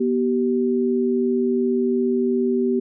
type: tone pair together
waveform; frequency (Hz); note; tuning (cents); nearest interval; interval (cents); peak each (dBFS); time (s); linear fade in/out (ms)
sine; 243 / 385.7; B3 / G4; -28 / -28; minor sixth; 800; -20; 0-2.8; 10
effects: none